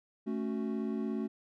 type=chord; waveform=triangle; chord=F# minor; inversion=first; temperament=equal; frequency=220 / 277.2 / 370 Hz; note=A3 / C#4 / F#4; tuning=0 / 0 / 0 cents; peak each=-32 / -36 / -37 dBFS; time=0.26-1.28 s; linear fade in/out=20 ms; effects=none